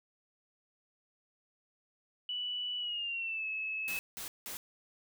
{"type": "tone with pitch glide", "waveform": "sine", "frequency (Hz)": [2960, 2592], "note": ["F#7", "E7"], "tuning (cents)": [0, -30], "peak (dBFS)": -34, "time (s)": [2.29, 3.99], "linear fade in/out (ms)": 2, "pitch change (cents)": -230, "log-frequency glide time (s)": [2.78, 3.46]}
{"type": "noise bursts", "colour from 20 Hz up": "white", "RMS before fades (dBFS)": -42, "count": 3, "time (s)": [3.88, 4.57], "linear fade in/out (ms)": 0, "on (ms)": 110, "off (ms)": 180}
{"effects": []}